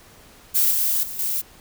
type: noise with level steps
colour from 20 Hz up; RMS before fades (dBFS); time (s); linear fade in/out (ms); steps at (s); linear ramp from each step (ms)
violet; -18 / -21 / -32 / -24; 0.54-1.42; 20; 0.71 / 1.03 / 1.19; 2
effects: pink hiss -49 dBFS RMS until 1.6 s